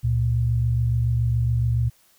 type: tone pair together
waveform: sine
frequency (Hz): 69.3 / 116.41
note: C#2 / A#2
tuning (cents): 0 / -2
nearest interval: major sixth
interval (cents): 898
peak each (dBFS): -25 / -19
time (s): 0.03-1.9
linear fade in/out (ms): 20
effects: white hiss -59 dBFS RMS until 2.18 s